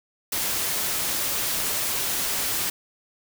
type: noise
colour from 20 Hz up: white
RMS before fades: -26 dBFS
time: 0.32-2.7 s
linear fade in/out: 5 ms
effects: none